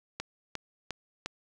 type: click train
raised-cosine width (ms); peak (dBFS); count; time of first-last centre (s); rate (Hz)
0.2; -17; 4; 0.2-1.26; 2.83
effects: none